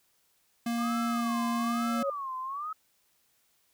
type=tone; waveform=square; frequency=234.4 Hz; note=A#3; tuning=10 cents sharp; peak=-29 dBFS; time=0.66-2.03 s; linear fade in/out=5 ms
type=tone with vibrato; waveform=sine; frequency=1170 Hz; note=D6; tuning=7 cents flat; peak=-33 dBFS; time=0.78-2.73 s; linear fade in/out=5 ms; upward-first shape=sine; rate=1.1 Hz; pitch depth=220 cents each way
type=tone with exponential growth; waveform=sine; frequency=554.4 Hz; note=C#5; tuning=in tune; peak=-25 dBFS; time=1.75-2.1 s; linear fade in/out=5 ms; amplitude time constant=76 ms
effects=white hiss -70 dBFS RMS until 3.73 s